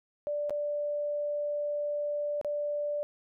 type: tone with dropouts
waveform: sine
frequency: 587 Hz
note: D5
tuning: 1 cent flat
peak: -29 dBFS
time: 0.27-3.03 s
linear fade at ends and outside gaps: 0 ms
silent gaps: 0.496-0.506 / 2.413-2.447 s
effects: none